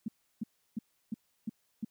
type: tone bursts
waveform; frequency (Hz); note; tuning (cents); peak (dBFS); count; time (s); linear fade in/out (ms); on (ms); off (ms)
sine; 220; A3; 0; -31; 6; 0.06-1.848; 5; 23; 330
effects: white hiss -75 dBFS RMS until 1.9 s